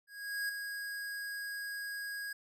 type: tone with ADSR envelope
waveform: square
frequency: 1645 Hz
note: G#6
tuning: 17 cents flat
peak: -33 dBFS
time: 0.07-2.33 s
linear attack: 420 ms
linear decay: 6 ms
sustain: -6 dB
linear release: 6 ms
effects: none